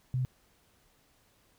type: tone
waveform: sine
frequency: 127.9 Hz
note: C3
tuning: 39 cents flat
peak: -27 dBFS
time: 0.14-0.25 s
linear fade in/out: 0 ms
effects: pink hiss -67 dBFS RMS until 1.58 s